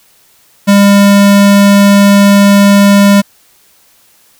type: tone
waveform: square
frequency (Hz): 200.8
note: G3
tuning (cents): +42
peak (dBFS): -3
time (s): 0.67-3.22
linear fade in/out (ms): 20
effects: white hiss -47 dBFS RMS until 4.39 s